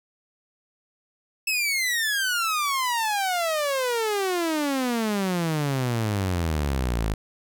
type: exponential sweep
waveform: sawtooth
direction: down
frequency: 2637 to 51.2 Hz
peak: -19 dBFS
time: 1.47-7.14 s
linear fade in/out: 5 ms
effects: none